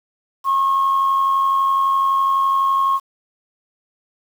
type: tone with amplitude modulation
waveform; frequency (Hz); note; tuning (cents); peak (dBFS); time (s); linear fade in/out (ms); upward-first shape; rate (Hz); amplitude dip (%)
sine; 1085; C#6; -37; -11; 0.44-3; 50; sine; 91.9; 40
effects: tanh soft clip ceiling -10 dBFS + 7-bit